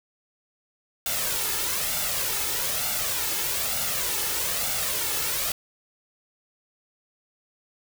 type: noise with flanger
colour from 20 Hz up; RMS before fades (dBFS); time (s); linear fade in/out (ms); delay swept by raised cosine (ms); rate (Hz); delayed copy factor
white; -27; 1.06-5.52; 2; 1.4 to 2.33; 1.1; +0.55
effects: none